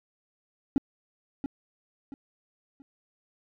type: tone with echo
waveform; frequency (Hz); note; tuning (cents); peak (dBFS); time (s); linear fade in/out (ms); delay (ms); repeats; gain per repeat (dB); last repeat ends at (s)
triangle; 276.1; C#4; -7; -16; 0.76-0.78; 0; 680; 3; -10; 2.82
effects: tanh soft clip ceiling -15 dBFS